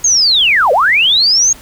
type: linear two-way sweep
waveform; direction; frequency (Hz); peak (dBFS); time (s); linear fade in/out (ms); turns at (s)
sine; down then up; 6640 to 465 to 6640; -7; 0.04-1.53; 5; 0.72
effects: pink hiss -37 dBFS RMS until 1.61 s